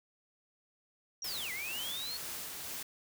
sine linear two-way sweep, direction down then up, 5800 to 1960 to 4396 Hz, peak -38 dBFS, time 1.22-2.17 s, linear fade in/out 2 ms, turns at 1.52 s
white noise with tremolo, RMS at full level -41 dBFS, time 1.24-2.83 s, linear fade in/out 5 ms, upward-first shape sine, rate 2.1 Hz, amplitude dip 25%
effects none

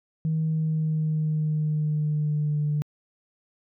sine tone with pitch glide, 158.6 to 148.84 Hz, D#3 to D3, +33 to +24 cents, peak -21 dBFS, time 0.25-2.82 s, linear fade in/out 0 ms, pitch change -109 cents, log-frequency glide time 0.45-2.59 s, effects tanh soft clip ceiling -18 dBFS

